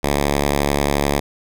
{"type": "tone", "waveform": "5% pulse", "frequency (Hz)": 71.4, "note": "D2", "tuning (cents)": -48, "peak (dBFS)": -5, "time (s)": [0.03, 1.2], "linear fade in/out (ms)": 10, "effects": []}